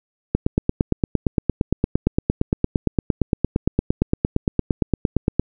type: click train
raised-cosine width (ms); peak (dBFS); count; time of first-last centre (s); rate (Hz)
3; -3; 45; 0.35-5.396; 8.72
effects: none